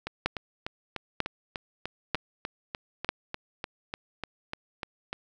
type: two click trains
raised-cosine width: 0.3 ms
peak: -17 / -9 dBFS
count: 18 / 4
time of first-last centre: 0.07-5.13 / 0.26-3.09 s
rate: 3.36 / 1.06 Hz
effects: none